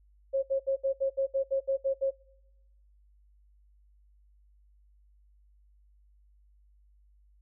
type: tone bursts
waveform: sine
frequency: 541 Hz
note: C#5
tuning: 42 cents flat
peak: -24 dBFS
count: 11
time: 0.33-2.11 s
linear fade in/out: 20 ms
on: 100 ms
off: 68 ms
effects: noise-tail reverb RT60 1.0 s tail -26 dB re dry + added 50 Hz sine -59 dBFS peak until 7.41 s